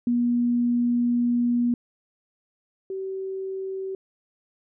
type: tone pair in turn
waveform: sine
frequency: 240.6 / 383 Hz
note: B3 / G4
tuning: -45 / -40 cents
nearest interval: minor sixth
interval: 805 cents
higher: second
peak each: -19 / -28 dBFS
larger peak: first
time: 0.07-1.74 / 2.9-3.95 s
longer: first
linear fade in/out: 2 ms
effects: none